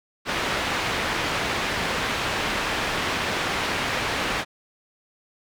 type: low-pass noise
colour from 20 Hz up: white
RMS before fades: -26 dBFS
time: 0.25-4.45 s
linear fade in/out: 50 ms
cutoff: 2500 Hz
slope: 12 dB/octave
effects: none